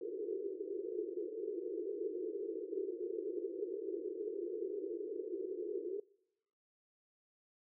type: band-pass noise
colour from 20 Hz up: pink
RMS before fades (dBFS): -41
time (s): 0.01-6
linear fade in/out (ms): 5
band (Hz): 340 to 460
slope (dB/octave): 96
effects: noise-tail reverb RT60 0.9 s tail -25 dB re dry